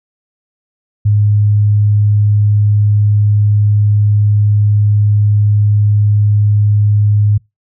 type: tone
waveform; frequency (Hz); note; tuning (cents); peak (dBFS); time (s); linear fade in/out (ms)
sine; 104.1; G#2; +5; -7; 1.05-7.38; 10
effects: noise-tail reverb RT60 0.2 s tail -25 dB re dry